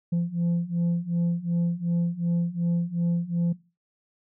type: beating tone pair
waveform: sine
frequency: 170 / 172.7 Hz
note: F3 / F3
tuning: -46 / -19 cents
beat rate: 2.7 Hz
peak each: -25 / -23 dBFS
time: 0.12-3.53 s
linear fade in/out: 10 ms
effects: noise-tail reverb RT60 0.3 s tail -20 dB re dry + tanh soft clip ceiling -20 dBFS